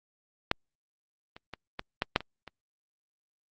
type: clicks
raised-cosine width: 0.3 ms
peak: -7 / -29 / -23 / -18 / -11 / -6 / -23 / -26 dBFS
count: 8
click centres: 0.514 / 1.365 / 1.537 / 1.794 / 2.021 / 2.161 / 2.206 / 2.477 s
effects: Opus 48 kbps